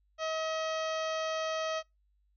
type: harmonic tone with a mistuned harmonic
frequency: 637 Hz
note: D#5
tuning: 41 cents sharp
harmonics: 1 / 2 / 3 / 4 / 5 / 6 / 7 / 8 / 9 / 10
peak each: -33 / -37 / -43 / -45 / -43 / -51 / -50 / -52 / -50 / -53 dBFS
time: 0.18-1.83 s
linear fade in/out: 50 ms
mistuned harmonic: 10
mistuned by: -40 cents
effects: noise-tail reverb RT60 0.2 s tail -26 dB re dry + added 50 Hz sine -68 dBFS peak until 2.36 s